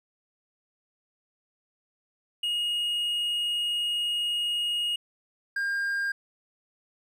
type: tone pair in turn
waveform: triangle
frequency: 2872 / 1606.7 Hz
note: F7 / G6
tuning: +48 / +42 cents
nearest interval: minor seventh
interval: 1006 cents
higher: first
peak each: -24 dBFS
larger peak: neither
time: 2.43-4.96 / 5.56-6.12 s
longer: first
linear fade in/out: 5 ms
effects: none